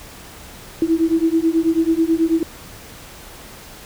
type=beating tone pair; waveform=sine; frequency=322.6 / 331.8 Hz; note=E4 / E4; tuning=-37 / +11 cents; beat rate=9.2 Hz; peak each=-17 dBFS; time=0.82-2.43 s; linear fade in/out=2 ms; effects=pink hiss -39 dBFS RMS until 3.85 s